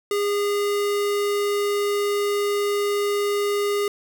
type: tone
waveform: square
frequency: 408.3 Hz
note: G#4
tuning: 29 cents flat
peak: -21 dBFS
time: 0.11-3.88 s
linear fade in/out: 2 ms
effects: none